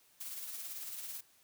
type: noise with tremolo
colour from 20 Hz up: blue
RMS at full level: -42 dBFS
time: 0.2-1.21 s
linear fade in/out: 10 ms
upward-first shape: sine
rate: 18 Hz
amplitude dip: 40%
effects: white hiss -67 dBFS RMS until 1.43 s